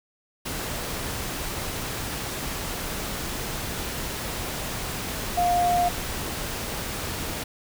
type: tone in noise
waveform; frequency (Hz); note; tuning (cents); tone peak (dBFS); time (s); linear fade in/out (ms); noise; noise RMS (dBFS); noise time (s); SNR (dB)
sine; 706; F5; +19; -19; 5.37-5.89; 10; pink; -31; 0.45-7.44; +9
effects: none

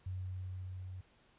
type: tone with level ramp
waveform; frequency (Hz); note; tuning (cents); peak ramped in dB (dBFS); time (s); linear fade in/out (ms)
sine; 92.5; F#2; 0; -37 to -43; 0.06-1.01; 5
effects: pink hiss -68 dBFS RMS until 1.38 s + resampled to 8000 Hz

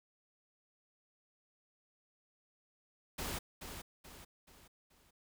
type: noise with echo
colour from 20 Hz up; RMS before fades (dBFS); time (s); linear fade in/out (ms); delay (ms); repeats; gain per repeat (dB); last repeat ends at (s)
pink; -40; 3.18-3.39; 10; 430; 4; -7; 5.11
effects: none

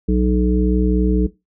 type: harmonic tone with a mistuned harmonic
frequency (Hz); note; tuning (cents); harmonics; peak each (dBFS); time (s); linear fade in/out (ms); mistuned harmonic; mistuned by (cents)
61.74; B1; 0; 1 / 3 / 5 / 7; -17 / -17 / -21 / -23; 0.08-1.27; 10; 1; -35
effects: noise-tail reverb RT60 0.2 s tail -17 dB re dry

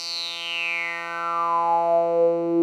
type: tone with band-pass filter sweep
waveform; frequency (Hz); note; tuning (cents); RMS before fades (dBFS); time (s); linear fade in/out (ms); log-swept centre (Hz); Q
10% pulse; 169.1; E3; +44; -23; 0-2.62; 0; 5000 to 340; 9
effects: none

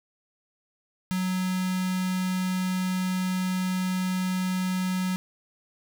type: tone with notch filter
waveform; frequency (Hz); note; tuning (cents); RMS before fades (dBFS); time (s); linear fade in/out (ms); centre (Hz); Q
square; 185; F#3; 0; -27; 1.11-5.16; 0; 510; 0.79
effects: none

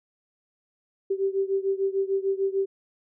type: beating tone pair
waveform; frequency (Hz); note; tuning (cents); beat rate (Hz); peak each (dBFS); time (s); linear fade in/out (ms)
sine; 386.8 / 393.5; G4 / G4; -23 / +7; 6.7; -25 / -27; 1.1-2.66; 10
effects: none

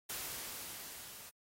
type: noise with level ramp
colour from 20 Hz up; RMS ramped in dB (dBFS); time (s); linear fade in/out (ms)
white; -41 to -52; 0.09-1.3; 10
effects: AAC 48 kbps

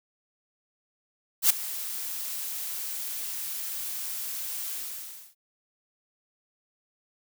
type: noise with ADSR envelope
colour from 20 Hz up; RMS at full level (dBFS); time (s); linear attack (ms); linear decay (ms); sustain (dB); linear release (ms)
blue; -17; 1.42-5.35; 81; 6; -17; 630
effects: none

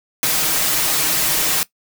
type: noise with comb filter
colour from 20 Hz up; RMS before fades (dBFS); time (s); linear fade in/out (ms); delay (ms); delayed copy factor
white; -18; 0.23-1.63; 0; 6.4; +0.75
effects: noise-tail reverb RT60 0.1 s tail -18 dB re dry

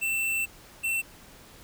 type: tone pair in turn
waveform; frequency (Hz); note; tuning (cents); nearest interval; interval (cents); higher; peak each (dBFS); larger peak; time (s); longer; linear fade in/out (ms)
square; 2678 / 2691; E7 / E7; +27 / +35; unison; 8; second; -26; neither; 0.01-0.46 / 0.83-1.02; first; 20
effects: pink hiss -51 dBFS RMS until 1.63 s

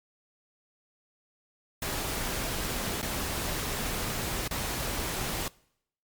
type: noise with dropouts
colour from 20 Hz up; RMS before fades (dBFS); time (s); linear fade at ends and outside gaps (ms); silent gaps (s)
pink; -32; 1.82-5.48; 2; 3.016-3.027 / 4.478-4.51
effects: noise-tail reverb RT60 0.7 s tail -23 dB re dry + MP3 96 kbps

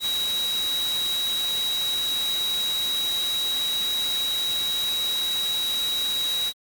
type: tone in noise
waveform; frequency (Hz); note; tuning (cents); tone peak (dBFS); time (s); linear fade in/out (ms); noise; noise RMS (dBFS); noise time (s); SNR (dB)
sine; 3846; B7; -47; -23; 0-6.53; 50; white; -33; 0-6.53; +7
effects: Opus 48 kbps

